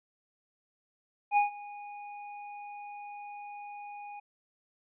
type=tone with ADSR envelope; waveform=square; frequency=822 Hz; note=G#5; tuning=18 cents flat; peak=-21 dBFS; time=1.31-4.2 s; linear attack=60 ms; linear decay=130 ms; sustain=-21 dB; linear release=9 ms; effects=resampled to 8000 Hz